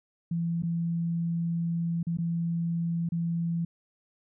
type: tone with dropouts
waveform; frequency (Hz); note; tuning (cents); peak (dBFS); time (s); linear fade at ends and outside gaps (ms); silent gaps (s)
sine; 168.4; E3; +37; -26; 0.31-3.65; 5; 0.623-0.633 / 2.03-2.068 / 2.172-2.185 / 3.09-3.12
effects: none